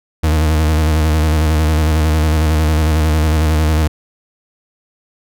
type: tone with vibrato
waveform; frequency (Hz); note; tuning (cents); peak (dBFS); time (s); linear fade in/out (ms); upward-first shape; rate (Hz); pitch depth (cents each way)
40% pulse; 77.78; D#2; 0; -10; 0.23-3.88; 10; square; 11; 42
effects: none